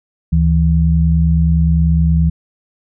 sine tone pair together, 73.42 / 163.07 Hz, D2 / E3, 0 / -18 cents, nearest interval octave + major second, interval 1382 cents, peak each -12 dBFS, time 0.32-2.3 s, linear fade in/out 10 ms, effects none

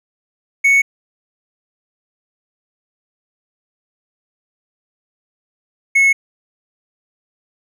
triangle tone pair in turn, 2217 / 2190 Hz, C#7 / C#7, 0 / -22 cents, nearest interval unison, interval 22 cents, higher first, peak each -7 dBFS, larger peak neither, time 0.64-0.82 / 5.95-6.13 s, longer neither, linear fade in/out 10 ms, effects none

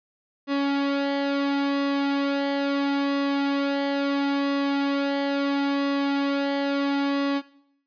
sawtooth tone with flanger, 280 Hz, C#4, 18 cents sharp, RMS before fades -24 dBFS, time 0.47-7.42 s, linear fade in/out 50 ms, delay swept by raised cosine 1.3 to 2.8 ms, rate 0.74 Hz, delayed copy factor -0.55, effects noise-tail reverb RT60 0.7 s tail -18 dB re dry + resampled to 11025 Hz

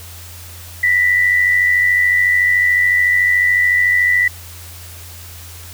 sine tone pair together, 1883 / 1976.8 Hz, A#6 / B6, +17 / +1 cents, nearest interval minor second, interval 84 cents, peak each -20 / -11 dBFS, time 0.83-4.28 s, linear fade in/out 5 ms, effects added 86 Hz sine -35 dBFS peak until 5.73 s + white hiss -37 dBFS RMS until 5.73 s

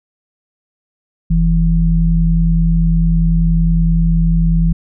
sine tone pair together, 44.65 / 165.4 Hz, F1 / E3, +39 / +6 cents, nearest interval octave + major seventh, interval 2267 cents, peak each -12 dBFS, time 1.3-4.73 s, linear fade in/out 10 ms, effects none

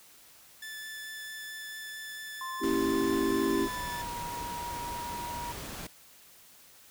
sawtooth tone with vibrato, 1748 Hz, A6, 12 cents flat, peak -36 dBFS, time 0.62-4.02 s, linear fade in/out 5 ms, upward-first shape triangle, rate 4.5 Hz, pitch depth 8 cents each way
sine tone with pitch glide, 1046.5 to 954.1 Hz, C6 to A#5, 0 to +40 cents, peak -36 dBFS, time 2.41-5.52 s, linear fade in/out 2 ms, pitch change -160 cents, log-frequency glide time 3.43-4.01 s
sine chord, A# diminished seventh, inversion none, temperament equal, 233.1 / 277.2 / 329.6 / 392 Hz, A#3 / C#4 / E4 / G4, 0 / 0 / 0 / 0 cents, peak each -35 / -31 / -30 / -30 dBFS, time 2.6-3.69 s, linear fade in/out 50 ms
pink noise, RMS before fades -41 dBFS, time 2.63-5.87 s, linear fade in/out 5 ms
effects white hiss -56 dBFS RMS until 6.9 s

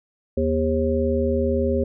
harmonic tone with a mistuned harmonic, 80 Hz, D#2, 49 cents sharp, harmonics 1 / 3 / 5 / 7, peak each -24 / -24 / -24 / -24 dBFS, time 0.37-1.84 s, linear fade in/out 5 ms, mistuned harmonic 7, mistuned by -67 cents, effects none

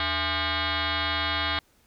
sine tone with frequency modulation, 1046.5 Hz, C6, in tune, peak -24 dBFS, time 0-1.59 s, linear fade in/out 2 ms, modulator 376 Hz, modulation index 7.8, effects pink hiss -63 dBFS RMS until 1.86 s

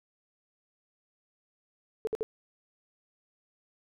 sine tone bursts, 440 Hz, A4, in tune, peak -27 dBFS, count 3, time 2.05-2.23 s, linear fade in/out 0 ms, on 22 ms, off 57 ms, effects none

